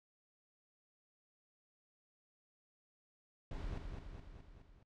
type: noise with echo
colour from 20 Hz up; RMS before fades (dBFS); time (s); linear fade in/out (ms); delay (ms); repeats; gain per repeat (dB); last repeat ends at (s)
brown; -43; 3.51-3.78; 2; 210; 5; -4; 4.83
effects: noise-tail reverb RT60 0.1 s tail -25 dB re dry + low-pass 5000 Hz 12 dB/octave